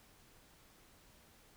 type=silence; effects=pink hiss -64 dBFS RMS until 1.56 s